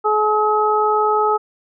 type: harmonic tone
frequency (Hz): 425.7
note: G#4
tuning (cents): +43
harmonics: 1 / 2 / 3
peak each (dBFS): -18 / -18 / -18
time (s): 0.04-1.38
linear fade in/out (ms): 20
effects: none